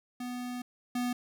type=tone pair in turn; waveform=square; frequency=247 / 245.8 Hz; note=B3 / B3; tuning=0 / -8 cents; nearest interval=unison; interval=8 cents; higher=first; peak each=-36 / -30 dBFS; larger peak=second; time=0.2-0.62 / 0.95-1.13 s; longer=first; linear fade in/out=5 ms; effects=none